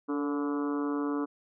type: harmonic tone with a mistuned harmonic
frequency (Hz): 144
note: D3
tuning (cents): -34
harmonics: 2 / 3 / 4 / 5 / 6 / 7 / 8 / 9 / 10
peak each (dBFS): -29 / -36 / -47 / -47 / -48 / -42 / -42 / -44 / -49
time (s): 0.08-1.26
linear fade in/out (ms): 20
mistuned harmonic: 3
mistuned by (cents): +37
effects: none